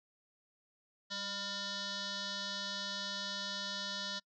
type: tone with frequency modulation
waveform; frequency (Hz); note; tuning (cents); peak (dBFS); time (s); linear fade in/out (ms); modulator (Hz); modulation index
sine; 196; G3; 0; -37; 1.1-4.2; 20; 800; 6.3
effects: noise-tail reverb RT60 0.1 s tail -26 dB re dry